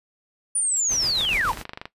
sine linear sweep, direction down, 9530 to 823 Hz, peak -20 dBFS, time 0.55-1.52 s, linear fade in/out 5 ms
blue noise with exponential decay, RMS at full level -34 dBFS, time 0.76-0.88 s, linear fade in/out 5 ms, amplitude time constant 24 ms
pink noise with tremolo, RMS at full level -32 dBFS, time 0.88-1.64 s, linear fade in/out 50 ms, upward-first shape triangle, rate 7 Hz, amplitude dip 65%
click train, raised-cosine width 0.3 ms, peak -17 dBFS, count 17, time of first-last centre 1.21-1.855 s, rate 24.8 Hz
effects noise-tail reverb RT60 0.1 s tail -17 dB re dry + resampled to 32000 Hz

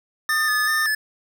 square tone with vibrato, 1759 Hz, A6, 1 cent flat, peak -20 dBFS, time 0.29-0.95 s, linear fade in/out 5 ms, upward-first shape square, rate 2.6 Hz, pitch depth 28 cents each way
square tone, 1233 Hz, D#6, 16 cents flat, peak -26 dBFS, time 0.29-0.86 s, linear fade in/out 0 ms
effects none

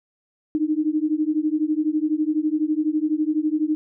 sine beating tone pair, 301.7 / 313.7 Hz, D4 / D#4, +47 / +14 cents, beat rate 12 Hz, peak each -22 dBFS, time 0.55-3.75 s, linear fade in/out 0 ms, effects none

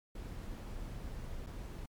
brown noise with dropouts, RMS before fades -43 dBFS, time 0.15-1.86 s, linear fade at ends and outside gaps 5 ms, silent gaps 1.464-1.468 s, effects MP3 96 kbps

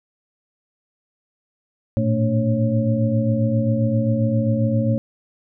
sine tone cluster, 109.2 / 116.7 / 224.8 / 290 / 546 Hz, A2 / A#2 / A3 / D4 / C#5, -13 / +2 / +37 / -22 / -26 cents, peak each -25 / -20 / -21 / -28 / -25 dBFS, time 1.97-4.98 s, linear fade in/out 0 ms, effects none

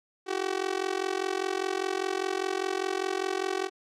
sawtooth tone with amplitude modulation, 379.8 Hz, F#4, 45 cents sharp, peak -20 dBFS, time 0.26-3.7 s, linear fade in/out 50 ms, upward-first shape sine, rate 45 Hz, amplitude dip 95%, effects low-pass 7000 Hz 12 dB/octave

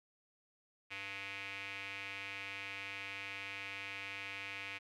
square tone with band-pass filter, 98.4 Hz, G2, 7 cents sharp, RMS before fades -45 dBFS, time 0.9-4.79 s, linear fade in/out 20 ms, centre 2400 Hz, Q 4.4, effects none

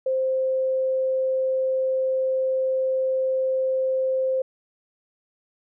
sine tone, 523.3 Hz, C5, in tune, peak -20 dBFS, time 0.06-4.42 s, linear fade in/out 5 ms, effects none

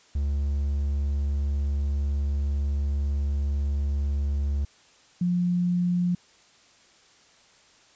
triangle / sine tone pair in turn, 71 / 177.11 Hz, C#2 / F3, +42 / +25 cents, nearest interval octave + major third, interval 1583 cents, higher second, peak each -21 dBFS, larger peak neither, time 0.15-4.65 / 5.21-6.15 s, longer first, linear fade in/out 5 ms, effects white hiss -57 dBFS RMS until 7.95 s + resampled to 16000 Hz

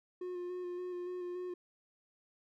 triangle tone with vibrato, 358.4 Hz, F4, 45 cents sharp, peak -36 dBFS, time 0.21-1.54 s, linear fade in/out 5 ms, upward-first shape square, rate 3.5 Hz, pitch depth 17 cents each way, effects none

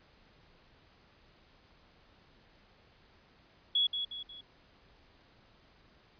sine tone with echo, 3363 Hz, G#7, 21 cents sharp, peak -25 dBFS, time 3.75-3.87 s, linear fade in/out 5 ms, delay 180 ms, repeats 3, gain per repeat -7 dB, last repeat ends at 4.41 s, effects pink hiss -63 dBFS RMS until 6.19 s + resampled to 11025 Hz

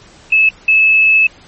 sine tone pair in turn, 2605 / 2605 Hz, E7 / E7, -21 / -21 cents, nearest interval unison, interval 0 cents, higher neither, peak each -6 dBFS, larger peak neither, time 0.32-0.49 / 0.68-1.27 s, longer second, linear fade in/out 5 ms, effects pink hiss -42 dBFS RMS until 1.47 s + MP3 32 kbps

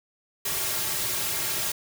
white noise with comb filter, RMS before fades -28 dBFS, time 0.45-1.72 s, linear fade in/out 5 ms, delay 4 ms, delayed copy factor -0.9, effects none

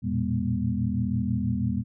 sine tone cluster, 84.8 / 115 / 121.1 / 201.1 / 242.1 Hz, E2 / A#2 / B2 / G3 / B3, +50 / -23 / -34 / +44 / -34 cents, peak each -32 / -31 / -30 / -28 / -30 dBFS, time 0.02-1.84 s, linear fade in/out 50 ms, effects none

